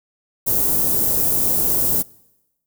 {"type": "band-stop noise", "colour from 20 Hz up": "white", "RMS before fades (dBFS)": -18, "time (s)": [0.46, 2.03], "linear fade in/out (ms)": 20, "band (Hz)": [470, 13000], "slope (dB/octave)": 12, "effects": ["noise-tail reverb RT60 1.0 s tail -24 dB re dry"]}